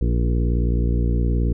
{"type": "harmonic tone with a mistuned harmonic", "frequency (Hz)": 59, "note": "A#1", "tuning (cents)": 22, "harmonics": [1, 2, 3, 4, 5, 6, 7, 8], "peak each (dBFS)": [-18, -24, -28, -30, -32, -34, -35, -36], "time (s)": [0.01, 1.53], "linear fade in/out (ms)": 5, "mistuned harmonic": 6, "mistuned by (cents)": -28, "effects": []}